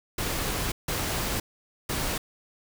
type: noise bursts at uneven times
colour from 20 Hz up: pink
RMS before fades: -29 dBFS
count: 3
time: 0.18-0.72 / 0.88-1.4 / 1.89-2.18 s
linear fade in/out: 5 ms
effects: none